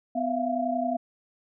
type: tone cluster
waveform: sine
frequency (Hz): 251.1 / 669 / 700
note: B3 / E5 / F5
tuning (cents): +29 / +25 / +4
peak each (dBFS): -29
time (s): 0.15-0.97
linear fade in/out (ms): 10
effects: none